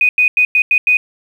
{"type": "tone bursts at uneven times", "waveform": "sine", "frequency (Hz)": 2489, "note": "D#7", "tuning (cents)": 0, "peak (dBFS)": -8, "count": 6, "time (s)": [[0.01, 0.09], [0.18, 0.28], [0.37, 0.45], [0.55, 0.62], [0.71, 0.78], [0.87, 0.97]], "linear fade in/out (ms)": 2, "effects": ["7-bit"]}